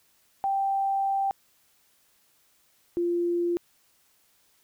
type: tone pair in turn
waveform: sine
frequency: 784 / 346.4 Hz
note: G5 / F4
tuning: 0 / -14 cents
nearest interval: octave + major second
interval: 1414 cents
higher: first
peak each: -23 dBFS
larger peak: neither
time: 0.44-1.31 / 2.97-3.57 s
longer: first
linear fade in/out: 0 ms
effects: white hiss -65 dBFS RMS until 4.63 s